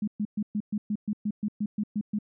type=tone bursts; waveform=sine; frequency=209.4 Hz; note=G#3; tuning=15 cents sharp; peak=-25 dBFS; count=13; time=0.02-2.188 s; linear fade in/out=5 ms; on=56 ms; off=120 ms; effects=none